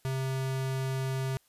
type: tone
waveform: square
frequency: 132.6 Hz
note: C3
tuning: 23 cents sharp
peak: -30 dBFS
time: 0.05-1.37 s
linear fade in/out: 0 ms
effects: white hiss -67 dBFS RMS until 1.48 s + resampled to 32000 Hz